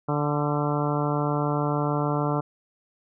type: harmonic tone with a mistuned harmonic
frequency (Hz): 146.83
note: D3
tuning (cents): 0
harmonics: 1 / 2 / 3 / 4 / 5 / 6 / 7 / 8 / 9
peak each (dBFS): -26 / -29 / -31 / -32 / -33 / -34 / -34 / -35 / -36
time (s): 0.08-2.41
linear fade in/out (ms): 10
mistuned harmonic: 9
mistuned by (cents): +33
effects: none